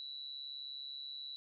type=tone with amplitude modulation; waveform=sine; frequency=3934 Hz; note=B7; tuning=7 cents flat; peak=-40 dBFS; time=0-1.36 s; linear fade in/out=0 ms; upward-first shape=sine; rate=139 Hz; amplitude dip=65%; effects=none